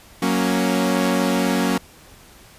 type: chord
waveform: sawtooth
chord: F# major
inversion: none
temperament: equal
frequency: 185 / 233.1 / 277.2 Hz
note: F#3 / A#3 / C#4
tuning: 0 / 0 / 0 cents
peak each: -18 dBFS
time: 0.22-1.78 s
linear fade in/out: 5 ms
effects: pink hiss -47 dBFS RMS until 2.58 s + resampled to 32000 Hz